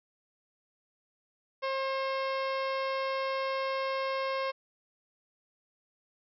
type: harmonic tone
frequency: 535 Hz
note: C5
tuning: 38 cents sharp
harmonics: 1 / 2 / 3 / 4 / 5 / 6 / 7 / 8 / 9 / 10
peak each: -32 / -34 / -43 / -41 / -45 / -48 / -50 / -51 / -51 / -51 dBFS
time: 1.62-4.52 s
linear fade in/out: 20 ms
effects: none